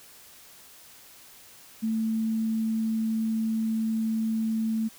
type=tone; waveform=sine; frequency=222.1 Hz; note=A3; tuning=16 cents sharp; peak=-24 dBFS; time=1.82-4.89 s; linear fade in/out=20 ms; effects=white hiss -51 dBFS RMS until 4.98 s